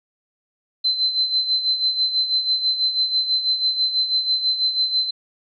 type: tone with tremolo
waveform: sine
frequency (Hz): 4067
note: C8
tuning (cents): -50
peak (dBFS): -15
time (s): 0.84-5.11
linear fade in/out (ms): 10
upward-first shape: sine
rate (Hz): 6.1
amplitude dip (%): 65
effects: none